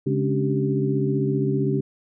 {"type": "tone cluster", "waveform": "sine", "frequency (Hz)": [139.9, 208.2, 274.2, 289.6, 388], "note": ["C#3", "G#3", "C#4", "D4", "G4"], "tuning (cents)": [16, 5, -19, -24, -18], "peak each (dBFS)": [-23, -28, -29, -28, -25], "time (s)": [0.06, 1.81], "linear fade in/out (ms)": 10, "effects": []}